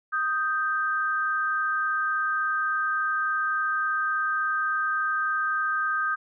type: tone pair together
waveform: sine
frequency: 1244.5 / 1568 Hz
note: D#6 / G6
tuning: 0 / 0 cents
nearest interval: major third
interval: 400 cents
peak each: -26 dBFS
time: 0.12-6.16 s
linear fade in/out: 20 ms
effects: none